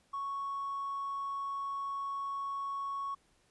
sine tone with hard clipping, 1108.7 Hz, C#6, in tune, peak -35 dBFS, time 0.13-3.15 s, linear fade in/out 10 ms, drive 1 dB, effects pink hiss -70 dBFS RMS until 3.5 s + resampled to 24000 Hz

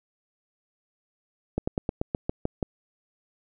slowing click train, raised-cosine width 2 ms, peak -12 dBFS, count 9, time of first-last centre 1.58-2.628 s, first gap 95 ms, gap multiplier 1.09, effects none

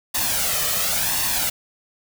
white noise with flanger, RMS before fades -22 dBFS, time 0.14-1.5 s, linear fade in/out 10 ms, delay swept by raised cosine 1.1 to 1.66 ms, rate 0.94 Hz, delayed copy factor +0.65, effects none

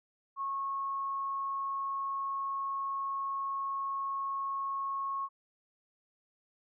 sine tone, 1095 Hz, C#6, 22 cents flat, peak -32 dBFS, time 0.36-5.29 s, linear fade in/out 50 ms, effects none

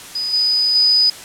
sine tone with level steps, 4978 Hz, D#8, in tune, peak -19 / -13 / -10 dBFS, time 0.15-1.1 s, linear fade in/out 5 ms, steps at 0.33 / 0.75 s, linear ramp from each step 5 ms, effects white hiss -35 dBFS RMS until 1.24 s + low-pass 10000 Hz 12 dB/octave

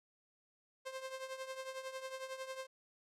sawtooth tone with tremolo, 526 Hz, C5, 9 cents sharp, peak -36 dBFS, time 0.85-2.67 s, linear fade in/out 20 ms, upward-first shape triangle, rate 11 Hz, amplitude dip 75%, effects low-pass 10000 Hz 12 dB/octave

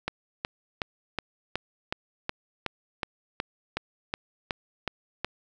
click train, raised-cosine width 0.3 ms, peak -12 dBFS, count 15, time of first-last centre 0.08-5.246 s, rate 2.71 Hz, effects none

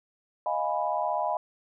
sine chord, F half-diminished seventh, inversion third, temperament equal, 622.3 / 698.5 / 830.6 / 987.8 Hz, Eb5 / F5 / Ab5 / Cb6, 0 / 0 / 0 / 0 cents, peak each -31 dBFS, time 0.46-1.37 s, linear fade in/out 2 ms, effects none

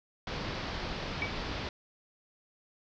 pink low-pass noise, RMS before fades -37 dBFS, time 0.27-1.69 s, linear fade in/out 2 ms, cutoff 5200 Hz, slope 48 dB/octave
sine tone with exponential decay, 2289 Hz, D7, 45 cents flat, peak -27 dBFS, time 1.22-1.36 s, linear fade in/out 1 ms, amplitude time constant 30 ms
effects none

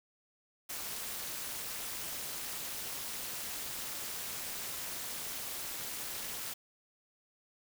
white noise with amplitude modulation, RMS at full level -37 dBFS, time 0.69-6.54 s, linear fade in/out 10 ms, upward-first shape sine, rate 278 Hz, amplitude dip 75%, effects none

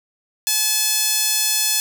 sawtooth tone with high-pass filter, 860 Hz, A5, 40 cents flat, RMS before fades -19 dBFS, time 0.47-1.8 s, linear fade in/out 0 ms, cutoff 5000 Hz, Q 0.72, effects none

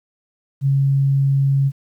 sine tone, 137.6 Hz, C#3, 12 cents flat, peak -13 dBFS, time 0.61-1.72 s, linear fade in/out 50 ms, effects 9-bit

